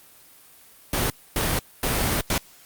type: noise bursts at uneven times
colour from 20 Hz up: pink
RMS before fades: -23 dBFS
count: 4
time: 0.93-1.1 / 1.36-1.59 / 1.83-2.21 / 2.3-2.38 s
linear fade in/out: 2 ms
effects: white hiss -51 dBFS RMS until 2.65 s + Opus 32 kbps